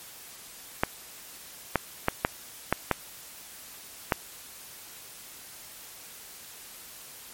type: clicks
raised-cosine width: 0.5 ms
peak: -6 dBFS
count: 7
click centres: 0.835 / 1.757 / 2.084 / 2.249 / 2.726 / 2.913 / 4.122 s
effects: white hiss -46 dBFS RMS until 7.33 s + MP3 64 kbps